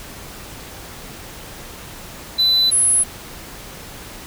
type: tone pair in turn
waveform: sine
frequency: 4000 / 10679 Hz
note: B7 / E9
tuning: +21 / +21 cents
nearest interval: octave + perfect fourth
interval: 1700 cents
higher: second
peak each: -10 dBFS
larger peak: neither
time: 2.38-2.71 / 2.71-3.04 s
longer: neither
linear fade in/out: 20 ms
effects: tanh soft clip ceiling -11 dBFS + pink hiss -36 dBFS RMS until 4.26 s